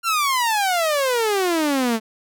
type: exponential sweep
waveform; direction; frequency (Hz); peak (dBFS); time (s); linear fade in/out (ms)
sawtooth; down; 1399 to 216.3; -14; 0.03-2; 50
effects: none